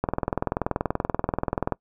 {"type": "click train", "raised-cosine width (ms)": 1, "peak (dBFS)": -9, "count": 36, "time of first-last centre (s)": [0.04, 1.723], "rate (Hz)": 20.8, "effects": ["noise-tail reverb RT60 0.1 s tail -23 dB re dry"]}